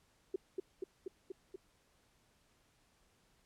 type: tone with echo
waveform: sine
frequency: 376.4 Hz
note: F#4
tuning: 30 cents sharp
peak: -32 dBFS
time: 0.34-0.36 s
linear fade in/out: 5 ms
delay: 240 ms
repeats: 5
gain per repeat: -2 dB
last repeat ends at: 1.56 s
effects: pink hiss -72 dBFS RMS until 3.45 s + low-pass 11000 Hz 12 dB/octave